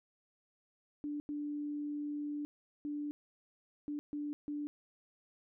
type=tone bursts at uneven times; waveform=sine; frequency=293.7 Hz; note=D4; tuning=in tune; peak=-36 dBFS; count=6; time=1.04-1.2 / 1.29-2.45 / 2.85-3.11 / 3.88-3.99 / 4.13-4.33 / 4.48-4.67 s; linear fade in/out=0 ms; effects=none